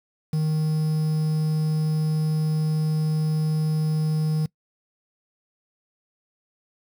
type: tone with quantisation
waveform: triangle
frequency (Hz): 155.56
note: D#3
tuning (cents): 0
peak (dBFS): -18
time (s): 0.33-4.46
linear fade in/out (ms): 5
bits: 7
effects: noise-tail reverb RT60 0.1 s tail -23 dB re dry